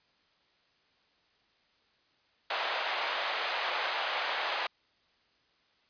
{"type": "band-pass noise", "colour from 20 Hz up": "pink", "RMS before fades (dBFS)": -33, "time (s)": [2.5, 4.67], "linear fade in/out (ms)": 5, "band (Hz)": [610, 4000], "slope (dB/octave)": 24, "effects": ["white hiss -69 dBFS RMS until 5.89 s", "resampled to 11025 Hz"]}